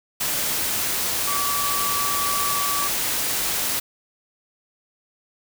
sine tone in noise, 1149 Hz, D6, 38 cents flat, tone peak -25 dBFS, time 1.27-2.88 s, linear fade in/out 10 ms, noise white, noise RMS -24 dBFS, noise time 0.2-3.8 s, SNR -4 dB, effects none

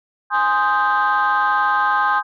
sine chord, Ab major seventh, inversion none, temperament equal, 830.6 / 1046.5 / 1244.5 / 1568 Hz, Ab5 / C6 / Eb6 / G6, 0 / 0 / 0 / 0 cents, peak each -19 dBFS, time 0.3-2.23 s, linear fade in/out 50 ms, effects tanh soft clip ceiling -9 dBFS

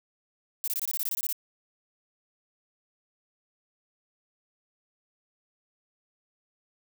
violet noise bursts, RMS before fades -30 dBFS, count 12, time 0.64-1.326 s, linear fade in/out 0 ms, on 37 ms, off 22 ms, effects none

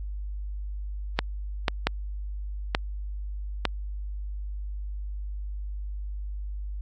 clicks, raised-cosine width 0.3 ms, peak -5 dBFS, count 5, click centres 1.19 / 1.682 / 1.87 / 2.749 / 3.653 s, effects added 50 Hz sine -31 dBFS peak until 6.81 s + AAC 32 kbps

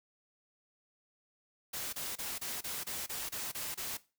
white noise bursts, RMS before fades -39 dBFS, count 10, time 1.73-3.973 s, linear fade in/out 10 ms, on 200 ms, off 27 ms, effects noise-tail reverb RT60 0.3 s tail -18 dB re dry

